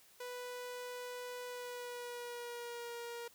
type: tone with pitch glide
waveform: sawtooth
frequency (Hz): 493.9 to 472.1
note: B4 to A#4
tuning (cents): 0 to +22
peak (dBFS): -39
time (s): 0.2-3.28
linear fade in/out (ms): 5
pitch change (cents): -78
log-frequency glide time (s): 1.46-2.94
effects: white hiss -64 dBFS RMS until 3.34 s